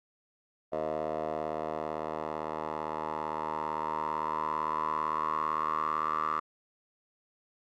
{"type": "tone with band-pass filter sweep", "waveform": "10% pulse", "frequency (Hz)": 77.78, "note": "D#2", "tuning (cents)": 0, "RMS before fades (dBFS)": -33, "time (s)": [0.72, 6.4], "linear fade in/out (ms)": 10, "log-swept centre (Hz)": [660, 1200], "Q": 7.9, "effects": ["Opus 48 kbps"]}